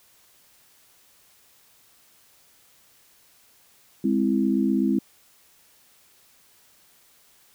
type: chord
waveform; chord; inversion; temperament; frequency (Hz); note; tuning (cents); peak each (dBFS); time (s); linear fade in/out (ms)
sine; Ab augmented; none; equal with one note detuned; 205.4 / 261.6 / 329.6; Ab3 / C4 / E4; -19 / 0 / 0; -23 / -23 / -25; 4.04-4.99; 5
effects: white hiss -58 dBFS RMS until 7.54 s